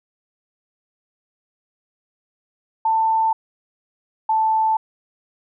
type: tone pair in turn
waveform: sine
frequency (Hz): 890 / 879.8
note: A5 / A5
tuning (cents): +20 / 0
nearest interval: unison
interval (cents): 20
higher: first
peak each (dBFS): -15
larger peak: neither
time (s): 2.85-3.33 / 4.29-4.77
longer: neither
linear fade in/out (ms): 5
effects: none